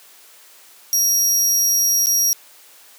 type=tone with dropouts; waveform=sawtooth; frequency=5670 Hz; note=F8; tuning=25 cents sharp; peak=-12 dBFS; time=0.93-2.33 s; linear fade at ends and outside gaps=0 ms; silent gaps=2.06-2.069 s; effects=white hiss -47 dBFS RMS until 2.98 s + high-pass 400 Hz 12 dB/octave